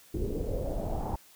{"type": "noise with low-pass filter sweep", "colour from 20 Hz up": "brown", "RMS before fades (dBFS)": -32, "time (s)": [0.14, 1.16], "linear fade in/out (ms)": 5, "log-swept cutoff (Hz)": [360, 880], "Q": 5, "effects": ["white hiss -57 dBFS RMS until 1.35 s"]}